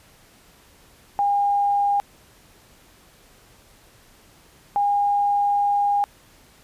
sine tone pair in turn, 809 / 812.7 Hz, G#5 / G#5, -46 / -38 cents, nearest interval unison, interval 8 cents, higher second, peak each -17 dBFS, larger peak neither, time 1.19-2 / 4.76-6.04 s, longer second, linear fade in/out 0 ms, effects pink hiss -53 dBFS RMS until 6.63 s + resampled to 32000 Hz

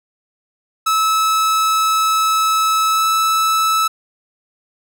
45% pulse tone with pitch glide, 1300 to 1308.3 Hz, E6 to E6, -24 to -13 cents, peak -13 dBFS, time 0.86-3.88 s, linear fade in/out 10 ms, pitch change +11 cents, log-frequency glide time 2.9-3.06 s, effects none

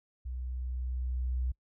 sine tone with level ramp, 62.7 Hz, B1, 27 cents sharp, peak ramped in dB -35 to -28 dBFS, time 0.25-1.52 s, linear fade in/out 10 ms, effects noise-tail reverb RT60 0.1 s tail -25 dB re dry

